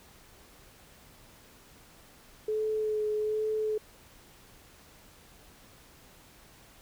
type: tone with vibrato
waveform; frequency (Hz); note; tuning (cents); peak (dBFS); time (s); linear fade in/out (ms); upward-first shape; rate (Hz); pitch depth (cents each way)
sine; 429.1; A4; -43; -27; 2.48-3.78; 5; sine; 1.2; 17
effects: pink hiss -56 dBFS RMS until 6.81 s